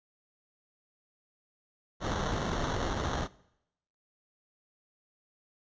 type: noise with sample-and-hold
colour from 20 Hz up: pink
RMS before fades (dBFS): -32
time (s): 2-3.28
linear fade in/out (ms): 50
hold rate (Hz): 2450
effects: noise-tail reverb RT60 0.8 s tail -21 dB re dry + resampled to 16000 Hz